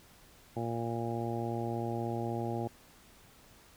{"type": "harmonic tone", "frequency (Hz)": 116.54, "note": "A#2", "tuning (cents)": 0, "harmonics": [1, 2, 3, 4, 5, 6, 7], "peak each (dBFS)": [-37, -39, -38, -43, -44, -43, -41], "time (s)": [0.56, 2.68], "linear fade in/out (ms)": 10, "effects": ["pink hiss -59 dBFS RMS until 3.76 s"]}